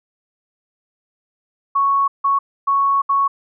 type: tone bursts at uneven times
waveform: sine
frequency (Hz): 1108.7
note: C#6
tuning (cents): 0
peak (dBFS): -13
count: 4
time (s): 1.75-2.08 / 2.24-2.39 / 2.67-3.02 / 3.09-3.28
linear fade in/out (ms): 10
effects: none